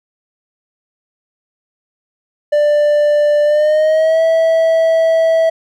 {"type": "tone with pitch glide", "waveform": "triangle", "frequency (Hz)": [591, 652], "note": ["D5", "E5"], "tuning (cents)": [11, -19], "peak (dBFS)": -7, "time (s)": [2.52, 5.5], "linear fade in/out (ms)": 10, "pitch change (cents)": 170, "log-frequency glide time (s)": [3.44, 4.22], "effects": []}